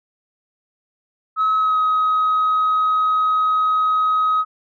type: tone with pitch glide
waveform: sine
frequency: 1284 to 1264.9 Hz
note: E6 to D#6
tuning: -46 to +28 cents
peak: -13 dBFS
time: 1.36-4.45 s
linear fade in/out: 50 ms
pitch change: -26 cents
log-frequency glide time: 1.57-1.78 s
effects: tanh soft clip ceiling -12 dBFS